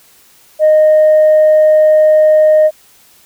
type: tone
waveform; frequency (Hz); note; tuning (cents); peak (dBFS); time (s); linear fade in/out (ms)
sine; 618; D#5; -12; -3; 0.59-2.71; 50
effects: tanh soft clip ceiling -2 dBFS + white hiss -46 dBFS RMS until 3.25 s